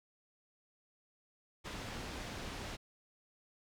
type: low-pass noise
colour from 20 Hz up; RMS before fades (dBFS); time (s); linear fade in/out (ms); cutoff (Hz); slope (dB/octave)
pink; -44; 1.64-2.77; 20; 5700; 12
effects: none